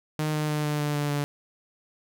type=tone with pitch steps; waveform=sawtooth; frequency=153.6 / 152.1 / 150.61 / 149.14 / 147.68 / 146.24 / 144.81 Hz; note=D#3 / D#3 / D3 / D3 / D3 / D3 / D3; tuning=-22 / -39 / +44 / +27 / +10 / -7 / -24 cents; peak=-21 dBFS; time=0.19-1.24 s; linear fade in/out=0 ms; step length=150 ms; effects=none